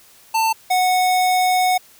square tone pair in turn, 892 / 735.9 Hz, A5 / F#5, +23 / -10 cents, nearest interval minor third, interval 333 cents, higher first, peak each -16 / -15 dBFS, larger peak second, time 0.34-0.53 / 0.7-1.78 s, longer second, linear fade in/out 10 ms, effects white hiss -49 dBFS RMS until 1.99 s

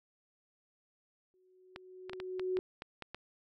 sine tone with exponential growth, 370 Hz, F#4, in tune, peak -29 dBFS, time 1.34-2.59 s, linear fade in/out 0 ms, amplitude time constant 270 ms
clicks, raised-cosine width 0.3 ms, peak -26 dBFS, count 9, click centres 1.761 / 2.096 / 2.133 / 2.201 / 2.396 / 2.57 / 2.821 / 3.023 / 3.146 s
effects none

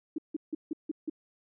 sine tone bursts, 311.1 Hz, D#4, in tune, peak -29 dBFS, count 6, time 0.16-1.098 s, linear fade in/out 5 ms, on 23 ms, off 160 ms, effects none

